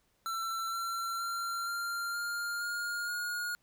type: tone with pitch steps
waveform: square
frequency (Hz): 1344 / 1358.8 / 1373.8 / 1389 / 1404.3 / 1419.8 / 1435.5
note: E6 / F6 / F6 / F6 / F6 / F6 / F6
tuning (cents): +33 / -48 / -29 / -10 / +9 / +28 / +47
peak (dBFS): -34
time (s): 0.26-3.55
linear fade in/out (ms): 0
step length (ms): 470
effects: pink hiss -73 dBFS RMS until 3.62 s